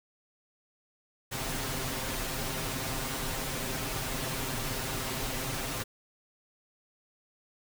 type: noise with comb filter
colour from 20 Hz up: pink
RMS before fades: -34 dBFS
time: 1.31-5.84 s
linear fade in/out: 20 ms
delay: 7.6 ms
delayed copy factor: +0.8
effects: none